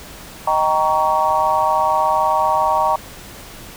sine chord, Eb dominant seventh, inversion none, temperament just, 622.3 / 777.8 / 933.4 / 1120.1 Hz, Eb5 / G5 / Bb5 / Db6, 0 / -14 / +2 / +18 cents, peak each -21 / -20 / -17 / -20 dBFS, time 0.47-2.96 s, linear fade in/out 5 ms, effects pink hiss -37 dBFS RMS until 3.76 s

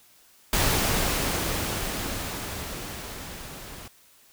pink noise with level ramp, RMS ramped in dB -22 to -42 dBFS, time 0.53-3.88 s, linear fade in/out 2 ms, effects white hiss -57 dBFS RMS until 4.32 s

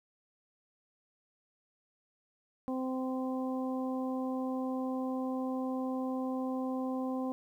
harmonic tone, 259 Hz, C4, 17 cents flat, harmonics 1 / 2 / 3 / 4, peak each -33 / -39 / -43 / -45 dBFS, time 2.68-7.32 s, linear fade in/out 0 ms, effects 11-bit

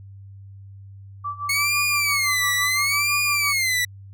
sine tone with tremolo, 1161 Hz, D6, 20 cents flat, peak -24 dBFS, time 1.24-3.53 s, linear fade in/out 10 ms, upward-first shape sine, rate 5.9 Hz, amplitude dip 85%
sawtooth tone with vibrato, 2181 Hz, C#7, 29 cents flat, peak -16 dBFS, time 1.49-3.85 s, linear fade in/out 5 ms, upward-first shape sine, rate 0.73 Hz, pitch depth 190 cents each way
effects added 98 Hz sine -39 dBFS peak until 4.13 s

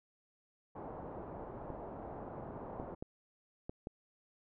white low-pass noise, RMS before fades -46 dBFS, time 0.75-2.95 s, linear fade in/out 10 ms, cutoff 860 Hz, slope 24 dB/octave
clicks, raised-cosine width 2 ms, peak -28 dBFS, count 5, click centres 1.703 / 2.799 / 3.025 / 3.695 / 3.871 s
effects none

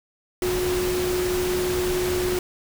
sine tone in noise, 362.6 Hz, F#4, 35 cents flat, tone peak -22 dBFS, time 0.42-2.39 s, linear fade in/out 2 ms, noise pink, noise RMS -29 dBFS, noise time 0.42-2.39 s, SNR +4 dB, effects none

